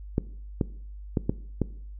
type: clicks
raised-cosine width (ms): 3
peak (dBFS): -10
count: 5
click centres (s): 0.181 / 0.612 / 1.172 / 1.295 / 1.617
effects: noise-tail reverb RT60 0.6 s tail -19 dB re dry + added 50 Hz sine -38 dBFS peak until 1.99 s